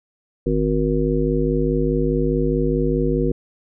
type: harmonic tone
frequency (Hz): 52.4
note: G#1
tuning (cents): +16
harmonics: 1 / 3 / 5 / 7 / 9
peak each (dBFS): -23 / -23 / -23 / -23 / -23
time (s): 0.46-3.32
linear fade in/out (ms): 5
effects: none